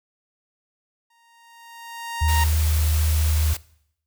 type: tone with exponential growth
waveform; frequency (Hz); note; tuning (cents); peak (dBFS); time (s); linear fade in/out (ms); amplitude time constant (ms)
sawtooth; 931; A#5; -2; -16; 1.1-2.44; 5; 290
type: tone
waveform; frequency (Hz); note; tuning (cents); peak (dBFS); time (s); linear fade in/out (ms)
sine; 77.6; D#2; -4; -17; 2.21-3.54; 10
type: high-pass noise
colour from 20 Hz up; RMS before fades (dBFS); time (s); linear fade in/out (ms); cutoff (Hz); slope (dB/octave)
white; -31; 2.28-3.57; 5; 270; 12
effects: noise-tail reverb RT60 0.7 s tail -21 dB re dry